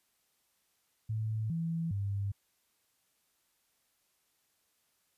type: tone with pitch steps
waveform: sine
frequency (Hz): 109.6 / 165.4 / 100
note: A2 / E3 / G2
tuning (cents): -6 / +6 / +35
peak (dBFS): -31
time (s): 1.09-2.32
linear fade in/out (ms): 10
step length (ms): 410
effects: white hiss -75 dBFS RMS until 5.17 s + resampled to 32000 Hz